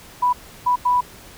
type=tone bursts at uneven times; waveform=sine; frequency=987 Hz; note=B5; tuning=1 cent flat; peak=-14 dBFS; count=3; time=0.22-0.33 / 0.66-0.76 / 0.85-1.01 s; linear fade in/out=10 ms; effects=pink hiss -43 dBFS RMS until 1.37 s

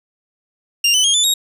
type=tone with pitch steps; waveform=25% pulse; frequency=2794 / 3012 / 3247 / 3500 / 3773 Hz; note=F7 / F#7 / G#7 / A7 / A#7; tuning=0 / +30 / -40 / -10 / +20 cents; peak=-8 dBFS; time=0.84-1.34 s; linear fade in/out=5 ms; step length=100 ms; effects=resampled to 32000 Hz

